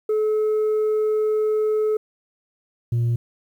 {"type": "tone pair in turn", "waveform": "sine", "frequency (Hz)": [430, 118.11], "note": ["A4", "A#2"], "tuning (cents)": [-40, 23], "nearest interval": "octave + minor seventh", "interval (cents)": 2237, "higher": "first", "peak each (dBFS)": -15, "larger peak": "neither", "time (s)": [[0.09, 1.97], [2.92, 3.16]], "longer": "first", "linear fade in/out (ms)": 5, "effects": ["tanh soft clip ceiling -17 dBFS", "9-bit"]}